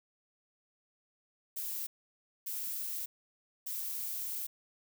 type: noise bursts at uneven times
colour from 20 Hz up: violet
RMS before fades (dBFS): -38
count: 3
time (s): 1.56-1.87 / 2.46-3.06 / 3.66-4.47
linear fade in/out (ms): 10
effects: none